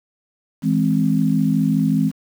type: chord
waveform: sine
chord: E augmented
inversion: none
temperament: equal with one note detuned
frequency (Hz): 162.45 / 207.7 / 261.6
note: E3 / G#3 / B#3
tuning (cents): -25 / 0 / 0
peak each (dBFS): -19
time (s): 0.62-2.12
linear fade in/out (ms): 50
effects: 7-bit